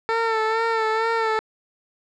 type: tone with vibrato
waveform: 15% pulse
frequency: 447.6 Hz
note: A4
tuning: 30 cents sharp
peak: -13 dBFS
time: 0.09-1.39 s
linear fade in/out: 0 ms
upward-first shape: sine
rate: 2.2 Hz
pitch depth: 40 cents each way
effects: low-pass 3000 Hz 12 dB/octave